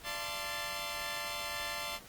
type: chord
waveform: 10% pulse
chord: D minor seventh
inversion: none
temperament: equal with one note detuned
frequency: 587.3 / 682.5 / 880 / 1046.5 Hz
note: D5 / F5 / A5 / C6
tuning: 0 / -40 / 0 / 0 cents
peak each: -34 dBFS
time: 0.03-2 s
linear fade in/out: 50 ms
effects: pink hiss -53 dBFS RMS until 2.08 s + Opus 48 kbps